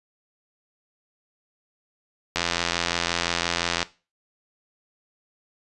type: click train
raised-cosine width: 0.2 ms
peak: -5 dBFS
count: 127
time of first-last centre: 2.36-3.829 s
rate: 85.8 Hz
effects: noise-tail reverb RT60 0.3 s tail -17 dB re dry + resampled to 24000 Hz